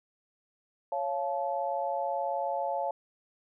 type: chord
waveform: sine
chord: Db augmented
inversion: none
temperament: just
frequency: 554.4 / 693 / 866.2 Hz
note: Db5 / F5 / A5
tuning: 0 / -14 / -27 cents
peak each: -33 dBFS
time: 0.92-2.91 s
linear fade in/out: 2 ms
effects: none